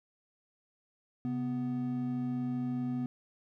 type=tone pair together; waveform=triangle; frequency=132.92 / 248.1 Hz; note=C3 / B3; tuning=+28 / +8 cents; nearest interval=major seventh; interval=1080 cents; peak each=-36 / -30 dBFS; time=1.25-3.06 s; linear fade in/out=0 ms; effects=none